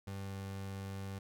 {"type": "tone with pitch glide", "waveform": "30% pulse", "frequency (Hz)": [98, 97.44], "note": ["G2", "G2"], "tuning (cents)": [0, -10], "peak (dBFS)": -38, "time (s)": [0.07, 1.19], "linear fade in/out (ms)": 5, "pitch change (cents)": -10, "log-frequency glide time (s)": [0.17, 0.33], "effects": []}